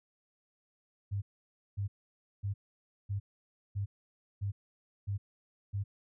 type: tone bursts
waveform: sine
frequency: 100 Hz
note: G2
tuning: 35 cents sharp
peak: -31 dBFS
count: 8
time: 1.11-5.84 s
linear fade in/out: 20 ms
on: 110 ms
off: 550 ms
effects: none